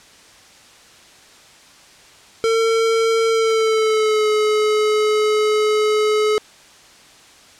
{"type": "tone with pitch glide", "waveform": "square", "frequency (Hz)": [452, 426.6], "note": ["A4", "G#4"], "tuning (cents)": [47, 46], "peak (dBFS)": -15, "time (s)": [2.44, 6.38], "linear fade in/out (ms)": 0, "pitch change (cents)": -101, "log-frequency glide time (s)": [3.29, 4.28], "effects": ["white hiss -46 dBFS RMS until 7.59 s", "low-pass 7000 Hz 12 dB/octave"]}